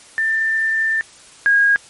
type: tone pair in turn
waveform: sine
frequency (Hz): 1785 / 1635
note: A6 / G#6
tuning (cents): +24 / -28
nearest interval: major second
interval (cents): 152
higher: first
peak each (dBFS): -15 / -10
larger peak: second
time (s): 0.18-1.01 / 1.46-1.76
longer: first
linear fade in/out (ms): 0
effects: white hiss -44 dBFS RMS until 1.89 s + MP3 48 kbps